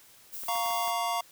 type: noise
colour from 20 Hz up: violet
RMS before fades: -39 dBFS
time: 0.32-0.92 s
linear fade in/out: 20 ms
type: clicks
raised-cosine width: 0.5 ms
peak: -31 dBFS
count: 6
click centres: 0.436 / 0.487 / 0.555 / 0.661 / 0.706 / 0.879 s
type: chord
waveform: square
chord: Bb minor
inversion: second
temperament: just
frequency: 699.2 / 932.3 / 1118.8 Hz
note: F5 / Bb5 / Db6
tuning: +2 / 0 / +16 cents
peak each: -32 / -33 / -34 dBFS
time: 0.48-1.21 s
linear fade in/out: 5 ms
effects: white hiss -56 dBFS RMS until 1.31 s